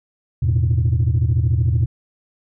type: chord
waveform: sine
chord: E suspended fourth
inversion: none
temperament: equal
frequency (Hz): 82.41 / 110 / 123.47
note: E2 / A2 / B2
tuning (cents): 0 / 0 / 0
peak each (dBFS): -17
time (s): 0.42-1.86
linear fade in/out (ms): 10
effects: tanh soft clip ceiling -10 dBFS